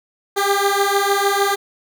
15% pulse beating tone pair, 396.1 / 402.7 Hz, G4 / G4, +18 / +47 cents, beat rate 6.6 Hz, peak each -12 dBFS, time 0.36-1.56 s, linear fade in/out 20 ms, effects none

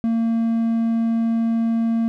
triangle tone, 228.4 Hz, A#3, 35 cents flat, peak -15 dBFS, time 0.04-2.08 s, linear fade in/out 0 ms, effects none

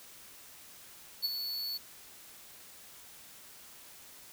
square tone with ADSR envelope, 4435 Hz, C#8, in tune, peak -27 dBFS, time 1.22-1.78 s, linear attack 31 ms, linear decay 19 ms, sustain -8 dB, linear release 15 ms, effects white hiss -53 dBFS RMS until 4.32 s

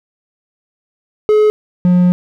triangle tone pair in turn, 425.6 / 178.94 Hz, G#4 / F3, +42 / +42 cents, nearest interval octave + minor third, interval 1500 cents, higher first, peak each -5 dBFS, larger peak neither, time 1.29-1.5 / 1.85-2.12 s, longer second, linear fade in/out 0 ms, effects none

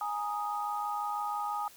sine chord, Ab suspended second, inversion none, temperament equal with one note detuned, 830.6 / 936.6 / 1244.5 Hz, Ab5 / Bb5 / Eb6, 0 / +8 / 0 cents, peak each -34 / -40 / -35 dBFS, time 0.01-1.68 s, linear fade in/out 2 ms, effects white hiss -55 dBFS RMS until 1.76 s

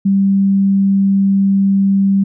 sine tone, 196 Hz, G3, in tune, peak -9 dBFS, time 0.05-2.24 s, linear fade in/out 10 ms, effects none

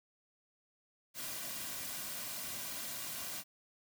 white noise with comb filter, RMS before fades -42 dBFS, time 1.14-3.44 s, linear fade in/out 50 ms, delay 2.3 ms, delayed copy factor -0.5, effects none

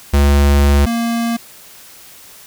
square tone pair in turn, 71 / 232.6 Hz, C#2 / A#3, +42 / -4 cents, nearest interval octave + major sixth, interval 2054 cents, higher second, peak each -9 / -16 dBFS, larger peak first, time 0.13-0.86 / 0.86-1.37 s, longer first, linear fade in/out 10 ms, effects white hiss -40 dBFS RMS until 2.46 s

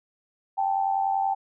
sine tone pair together, 784 / 874.4 Hz, G5 / A5, 0 / -11 cents, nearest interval major second, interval 189 cents, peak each -23 / -28 dBFS, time 0.57-1.35 s, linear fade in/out 20 ms, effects none

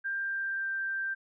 sine tone with pitch glide, 1589 to 1573.5 Hz, G6 to G6, +23 to +6 cents, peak -30 dBFS, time 0.04-1.15 s, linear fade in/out 20 ms, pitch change -17 cents, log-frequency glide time 0.18-0.75 s, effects none

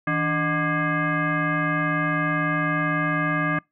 sine tone with frequency modulation, 743 Hz, F#5, 7 cents sharp, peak -20 dBFS, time 0.07-3.59 s, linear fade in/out 5 ms, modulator 452 Hz, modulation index 2.7, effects noise-tail reverb RT60 0.2 s tail -26 dB re dry

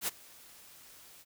white noise with ADSR envelope, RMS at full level -31 dBFS, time 0.01-1.25 s, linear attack 66 ms, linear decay 22 ms, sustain -24 dB, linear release 37 ms, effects none

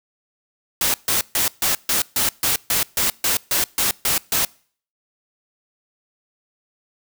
white noise bursts, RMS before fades -19 dBFS, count 14, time 0.81-4.45 s, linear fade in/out 2 ms, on 130 ms, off 140 ms, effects noise-tail reverb RT60 0.5 s tail -25 dB re dry

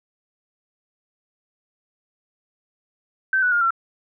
sine tone with pitch steps, 1546 / 1479.6 / 1416.1 / 1355.2 Hz, G6 / F#6 / F6 / E6, -24 / 0 / +24 / +48 cents, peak -16 dBFS, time 3.33-3.706 s, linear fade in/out 2 ms, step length 94 ms, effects none

